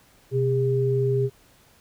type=tone pair together; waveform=sine; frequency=127.3 / 404.2 Hz; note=C3 / G#4; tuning=-47 / -47 cents; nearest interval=octave + minor sixth; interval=2000 cents; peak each=-22 dBFS; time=0.31-1.3 s; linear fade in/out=50 ms; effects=pink hiss -57 dBFS RMS until 1.8 s